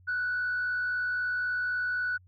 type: tone with frequency modulation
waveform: sine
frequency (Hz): 1480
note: F#6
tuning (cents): 0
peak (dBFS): -26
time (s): 0.07-2.18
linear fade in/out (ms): 20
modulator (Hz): 63.8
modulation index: 0.36
effects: tanh soft clip ceiling -24 dBFS + added 91 Hz sine -55 dBFS peak until 2.27 s